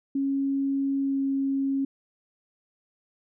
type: tone with pitch glide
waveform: sine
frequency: 274.6 to 272.7 Hz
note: C#4 to C#4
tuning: -16 to -28 cents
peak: -23 dBFS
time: 0.15-1.85 s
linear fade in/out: 5 ms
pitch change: -12 cents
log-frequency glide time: 1.01-1.2 s
effects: none